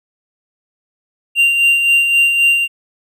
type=tone with tremolo; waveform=triangle; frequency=2776 Hz; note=F7; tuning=11 cents flat; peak=-6 dBFS; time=1.35-2.68 s; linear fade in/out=50 ms; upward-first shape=sine; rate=3.8 Hz; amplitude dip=45%; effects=none